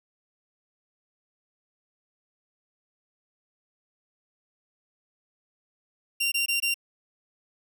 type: tone bursts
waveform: sawtooth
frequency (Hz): 2768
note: F7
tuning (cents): -16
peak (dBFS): -20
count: 4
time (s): 6.2-6.743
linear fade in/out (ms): 10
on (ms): 120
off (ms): 21
effects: none